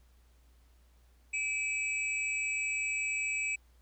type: tone cluster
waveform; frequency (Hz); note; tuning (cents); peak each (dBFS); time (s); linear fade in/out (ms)
sine; 2329 / 2574 / 7780; D7 / E7 / B8; -15 / -42 / -27; -34 / -34 / -39; 1.33-3.56; 10
effects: added 60 Hz sine -60 dBFS peak until 3.81 s + pink hiss -71 dBFS RMS until 3.81 s